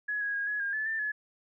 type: tone with pitch steps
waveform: sine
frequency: 1685 / 1656 / 1635 / 1685 / 1615 / 1732 / 1783 / 1706 Hz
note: G#6 / G#6 / G#6 / G#6 / G#6 / A6 / A6 / G#6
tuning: +25 / -5 / -28 / +25 / -49 / -28 / +22 / +46 cents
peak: -29 dBFS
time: 0.08-1.12 s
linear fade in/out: 10 ms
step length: 130 ms
effects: none